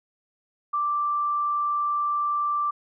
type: tone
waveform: sine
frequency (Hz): 1174.7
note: D6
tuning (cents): 0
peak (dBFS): -22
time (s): 0.73-2.71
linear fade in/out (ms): 10
effects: none